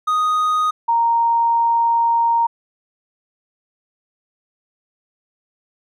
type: tone pair in turn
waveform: triangle / sine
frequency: 1244.5 / 929.6 Hz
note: D#6 / A#5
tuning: 0 / -5 cents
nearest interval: perfect fourth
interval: 505 cents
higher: first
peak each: -13 dBFS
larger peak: neither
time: 0.07-0.71 / 0.88-2.47 s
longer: second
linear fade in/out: 10 ms
effects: none